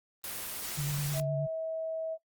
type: noise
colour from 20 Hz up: white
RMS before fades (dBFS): -38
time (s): 0.24-1.2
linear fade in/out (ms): 0
type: tone with vibrato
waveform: sine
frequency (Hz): 144.3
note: D3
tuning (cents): -30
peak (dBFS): -30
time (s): 0.77-1.47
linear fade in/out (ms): 20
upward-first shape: square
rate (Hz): 9.6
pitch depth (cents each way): 27
type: tone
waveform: sine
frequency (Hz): 645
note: E5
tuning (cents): -38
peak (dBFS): -32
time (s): 1.13-2.18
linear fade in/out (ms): 50
effects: noise-tail reverb RT60 0.1 s tail -19 dB re dry + Opus 24 kbps